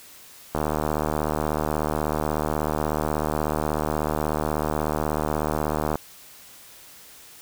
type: click train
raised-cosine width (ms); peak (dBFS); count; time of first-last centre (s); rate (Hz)
1; -10; 414; 0.55-5.956; 76.4
effects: white hiss -47 dBFS RMS until 7.41 s